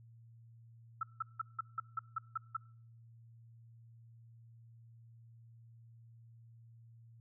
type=tone bursts; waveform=sine; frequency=1318.5 Hz; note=E6; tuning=in tune; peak=-33 dBFS; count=9; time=1.01-2.568 s; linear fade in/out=5 ms; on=22 ms; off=170 ms; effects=noise-tail reverb RT60 0.6 s tail -23 dB re dry + added 115 Hz sine -56 dBFS peak until 7.2 s